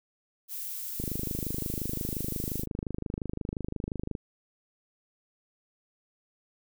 violet noise, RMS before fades -37 dBFS, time 0.48-2.66 s, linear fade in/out 50 ms
click train, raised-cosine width 3 ms, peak -20 dBFS, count 82, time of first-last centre 1-4.152 s, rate 25.7 Hz
effects none

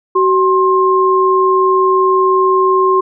sine tone pair together, 377.2 / 1061.4 Hz, F#4 / C6, +33 / +24 cents, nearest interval octave + tritone, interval 1791 cents, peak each -11 dBFS, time 0.15-3.01 s, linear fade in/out 10 ms, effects none

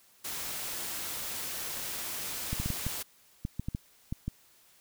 white noise, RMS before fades -37 dBFS, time 0.24-3.03 s, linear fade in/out 10 ms
clicks, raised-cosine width 5 ms, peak -20 dBFS, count 11, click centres 2.53 / 2.6 / 2.66 / 2.703 / 2.866 / 3.451 / 3.596 / 3.685 / 3.749 / 4.125 / 4.28 s
effects white hiss -62 dBFS RMS until 4.8 s

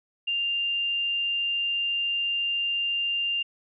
sine tone, 2794 Hz, F7, in tune, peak -24 dBFS, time 0.27-3.43 s, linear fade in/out 10 ms, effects none

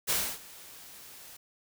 white noise with ADSR envelope, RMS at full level -27 dBFS, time 0.07-1.37 s, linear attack 31 ms, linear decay 280 ms, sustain -22 dB, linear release 7 ms, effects none

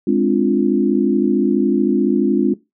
sine chord, D half-diminished seventh, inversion second, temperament equal with one note detuned, 207.7 / 259.8 / 293.7 / 349.2 Hz, Ab3 / C4 / D4 / F4, 0 / -12 / 0 / 0 cents, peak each -18 dBFS, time 0.07-2.54 s, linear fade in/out 5 ms, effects noise-tail reverb RT60 0.2 s tail -18 dB re dry

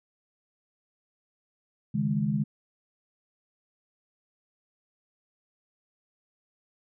sine chord, C# suspended second, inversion none, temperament equal, 138.59 / 155.56 / 207.7 Hz, C#3 / D#3 / G#3, 0 / 0 / 0 cents, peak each -30 / -29 / -27 dBFS, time 1.94-2.44 s, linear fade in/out 10 ms, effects none

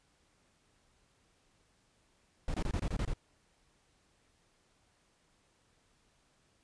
brown noise bursts, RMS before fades -33 dBFS, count 8, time 2.48-3.136 s, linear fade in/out 2 ms, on 61 ms, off 24 ms, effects pink hiss -71 dBFS RMS until 6.63 s + resampled to 22050 Hz

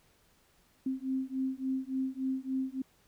sine beating tone pair, 261.6 / 265.1 Hz, C4 / C4, 0 / +23 cents, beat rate 3.5 Hz, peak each -34 / -34 dBFS, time 0.86-2.82 s, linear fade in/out 5 ms, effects pink hiss -67 dBFS RMS until 3.07 s

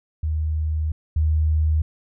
sine tone pair in turn, 77.78 / 77.78 Hz, D#2 / D#2, 0 / 0 cents, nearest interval unison, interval 0 cents, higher neither, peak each -20 / -16 dBFS, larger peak second, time 0.23-0.92 / 1.16-1.82 s, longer first, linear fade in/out 5 ms, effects none

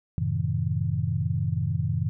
sine chord, F# diminished seventh, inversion none, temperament just, 92.5 / 111 / 133.2 / 159.84 Hz, F#2 / A2 / C3 / Eb3, 0 / +16 / +31 / +47 cents, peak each -29 dBFS, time 0.18-2.09 s, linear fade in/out 0 ms, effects none

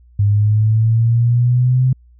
sine linear sweep, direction up, 100.9 to 130 Hz, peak -10 dBFS, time 0.19-1.93 s, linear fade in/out 5 ms, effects added 60 Hz sine -44 dBFS peak until 2.19 s

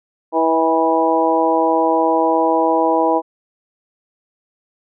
harmonic tone with a mistuned harmonic, 163 Hz, E3, 19 cents flat, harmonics 2 / 3 / 4 / 5 / 6, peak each -19 / -19 / -19 / -19 / -19 dBFS, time 0.32-3.22 s, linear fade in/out 50 ms, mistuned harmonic 4, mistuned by -17 cents, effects none

